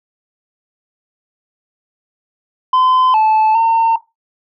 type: tone with pitch steps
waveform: sine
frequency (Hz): 1024 / 871 / 909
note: C6 / A5 / A#5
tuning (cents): -38 / -18 / -44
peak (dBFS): -6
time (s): 2.73-3.96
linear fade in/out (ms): 5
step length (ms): 410
effects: noise-tail reverb RT60 0.2 s tail -17 dB re dry + tanh soft clip ceiling -8 dBFS